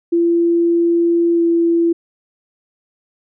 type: tone with pitch glide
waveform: sine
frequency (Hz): 340 to 336.9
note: F4 to E4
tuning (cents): -46 to +38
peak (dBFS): -11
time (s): 0.12-1.93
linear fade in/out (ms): 10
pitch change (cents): -16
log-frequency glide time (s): 1.34-1.41
effects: none